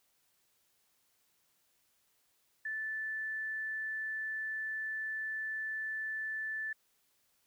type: tone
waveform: sine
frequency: 1754 Hz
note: A6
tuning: 6 cents flat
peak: -35 dBFS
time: 2.65-6.73 s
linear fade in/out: 5 ms
effects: white hiss -74 dBFS RMS until 7.46 s